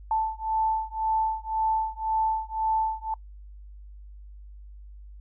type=beating tone pair; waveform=sine; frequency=880 / 881.9 Hz; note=A5 / A5; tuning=0 / +4 cents; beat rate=1.9 Hz; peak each=-27 dBFS; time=0.11-3.14 s; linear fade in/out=2 ms; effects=noise-tail reverb RT60 0.1 s tail -24 dB re dry + added 50 Hz sine -42 dBFS peak until 5.2 s